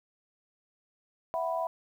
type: chord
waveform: sine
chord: E suspended second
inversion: none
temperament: equal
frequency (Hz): 659.3 / 740 / 987.8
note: E5 / F#5 / B5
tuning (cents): 0 / 0 / 0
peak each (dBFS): -31 / -35 / -34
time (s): 1.34-1.67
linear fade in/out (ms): 0
effects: 10-bit